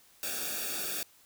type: noise with comb filter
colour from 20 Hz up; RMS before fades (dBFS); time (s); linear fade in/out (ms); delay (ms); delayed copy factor
white; -35; 0.23-1.03; 0; 0.98; -0.95
effects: white hiss -61 dBFS RMS until 1.25 s